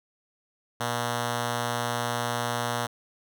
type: tone with notch filter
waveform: 5% pulse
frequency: 120 Hz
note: B2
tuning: 49 cents flat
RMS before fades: -29 dBFS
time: 0.8-2.87 s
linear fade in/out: 10 ms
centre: 330 Hz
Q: 1.5
effects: none